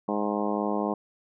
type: harmonic tone with a mistuned harmonic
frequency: 103.83 Hz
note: G#2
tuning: in tune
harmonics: 2 / 3 / 4 / 5 / 6 / 7 / 8 / 9 / 10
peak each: -30 / -32 / -33 / -34 / -35 / -35 / -36 / -37 / -37 dBFS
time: 0.08-0.94 s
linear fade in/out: 5 ms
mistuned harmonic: 10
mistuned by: +37 cents
effects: none